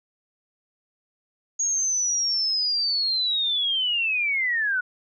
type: linear sweep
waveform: sine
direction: down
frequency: 6645 to 1445 Hz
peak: -21 dBFS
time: 1.59-4.81 s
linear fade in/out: 10 ms
effects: none